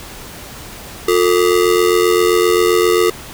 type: ring-modulated tone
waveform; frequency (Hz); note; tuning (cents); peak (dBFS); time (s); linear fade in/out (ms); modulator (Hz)
square; 402.1; G4; +44; -8; 1.08-3.1; 5; 43.8
effects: pink hiss -33 dBFS RMS until 3.33 s